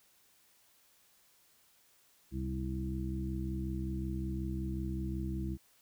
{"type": "harmonic tone with a mistuned harmonic", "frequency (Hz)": 65.41, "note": "C2", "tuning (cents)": 0, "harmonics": [1, 2, 3, 4, 5], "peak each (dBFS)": [-37, -41, -40, -52, -41], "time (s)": [2.31, 5.58], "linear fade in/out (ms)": 50, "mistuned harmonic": 1, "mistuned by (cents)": 72, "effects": ["white hiss -67 dBFS RMS until 5.81 s"]}